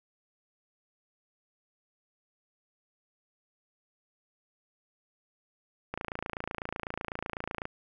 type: click train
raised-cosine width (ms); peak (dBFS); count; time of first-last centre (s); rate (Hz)
0.5; -19; 49; 5.94-7.654; 28
effects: none